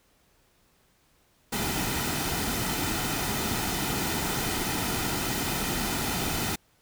pink noise with comb filter, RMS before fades -29 dBFS, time 1.52-6.56 s, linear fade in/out 10 ms, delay 1.8 ms, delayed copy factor -0.5, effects pink hiss -65 dBFS RMS until 6.81 s

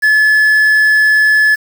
triangle tone with quantisation, 1721 Hz, A6, 39 cents flat, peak -5 dBFS, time 0.02-1.56 s, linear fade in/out 20 ms, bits 5, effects none

